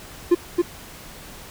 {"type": "tone with echo", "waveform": "triangle", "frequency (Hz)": 349.2, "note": "F4", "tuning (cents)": 0, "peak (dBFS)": -9, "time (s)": [0.31, 0.35], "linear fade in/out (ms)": 10, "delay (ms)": 270, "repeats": 1, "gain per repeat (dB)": -3, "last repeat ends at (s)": 0.62, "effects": ["pink hiss -41 dBFS RMS until 1.5 s"]}